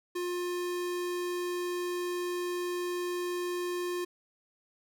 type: tone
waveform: square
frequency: 354.8 Hz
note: F4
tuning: 27 cents sharp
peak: -32 dBFS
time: 0.15-4.05 s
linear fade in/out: 10 ms
effects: none